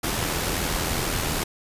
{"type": "noise with amplitude modulation", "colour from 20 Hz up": "pink", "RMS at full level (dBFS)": -24, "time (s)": [0.03, 1.44], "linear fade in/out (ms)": 10, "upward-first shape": "sine", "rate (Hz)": 82.3, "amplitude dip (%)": 40, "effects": ["resampled to 32000 Hz"]}